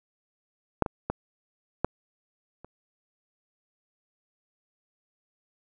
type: clicks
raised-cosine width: 1 ms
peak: -6 / -16 / -13 / -9 / -30 dBFS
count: 5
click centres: 0.823 / 0.862 / 1.1 / 1.846 / 2.646 s
effects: none